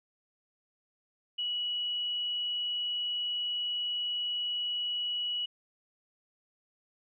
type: tone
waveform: sine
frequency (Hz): 2930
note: F#7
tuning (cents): -18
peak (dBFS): -30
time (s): 1.38-5.46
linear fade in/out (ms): 10
effects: none